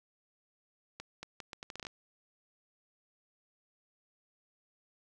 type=accelerating click train; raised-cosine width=0.2 ms; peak=-25 dBFS; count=11; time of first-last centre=1-1.868 s; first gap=230 ms; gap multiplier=0.75; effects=none

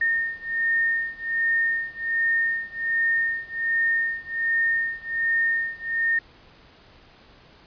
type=beating tone pair; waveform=sine; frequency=1830 / 1831.3 Hz; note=A#6 / A#6; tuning=-32 / -31 cents; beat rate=1.3 Hz; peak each=-24 / -25 dBFS; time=0.01-6.19 s; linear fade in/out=5 ms; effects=pink hiss -52 dBFS RMS until 7.66 s + resampled to 11025 Hz

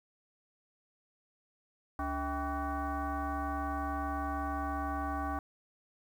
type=tone with frequency modulation; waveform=sine; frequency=426.8 Hz; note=G#4; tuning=47 cents sharp; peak=-32 dBFS; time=1.99-5.39 s; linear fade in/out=2 ms; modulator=357 Hz; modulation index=2.5; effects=10-bit

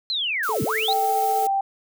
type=linear two-way sweep; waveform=sine; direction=down then up; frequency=4186 to 86.4 to 4186 Hz; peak=-22 dBFS; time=0.1-0.93 s; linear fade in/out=0 ms; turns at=0.63 s
type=noise; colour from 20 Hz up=blue; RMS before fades=-34 dBFS; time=0.43-1.47 s; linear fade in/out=2 ms
type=tone with tremolo; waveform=triangle; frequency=438.2 Hz; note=A4; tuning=7 cents flat; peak=-24 dBFS; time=0.49-1.47 s; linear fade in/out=2 ms; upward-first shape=square; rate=15 Hz; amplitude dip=25%
type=tone; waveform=sine; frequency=784 Hz; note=G5; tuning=in tune; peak=-19 dBFS; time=0.88-1.61 s; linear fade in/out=5 ms
effects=none

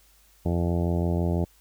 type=harmonic tone; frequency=86 Hz; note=F2; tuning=26 cents flat; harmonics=1 / 2 / 3 / 4 / 5 / 6 / 7 / 8 / 9 / 10; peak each=-25 / -27 / -34 / -32 / -35 / -41 / -36 / -40 / -43 / -45 dBFS; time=0.45-1.45 s; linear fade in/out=10 ms; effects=added 50 Hz sine -60 dBFS peak until 1.6 s + white hiss -60 dBFS RMS until 1.6 s

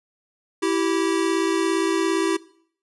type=tone pair together; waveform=square; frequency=329.6 / 387 Hz; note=E4 / G4; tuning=0 / -22 cents; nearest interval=minor third; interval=278 cents; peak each=-23 dBFS; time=0.62-2.37 s; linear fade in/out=10 ms; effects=noise-tail reverb RT60 0.6 s tail -20 dB re dry + resampled to 24000 Hz

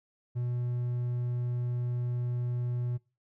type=tone with hard clipping; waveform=triangle; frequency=122.2 Hz; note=B2; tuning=18 cents flat; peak=-30 dBFS; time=0.35-2.98 s; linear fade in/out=20 ms; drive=6 dB; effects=noise-tail reverb RT60 0.3 s tail -23 dB re dry

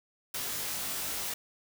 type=noise with comb filter; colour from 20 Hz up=white; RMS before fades=-35 dBFS; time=0.34-1.34 s; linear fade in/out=5 ms; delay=20 ms; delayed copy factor=+0.85; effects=none

